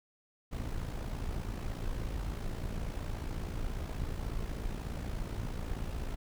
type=noise with amplitude modulation; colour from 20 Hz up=brown; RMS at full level=-34 dBFS; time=0.51-6.16 s; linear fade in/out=20 ms; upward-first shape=sine; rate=56.5 Hz; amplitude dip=60%; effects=none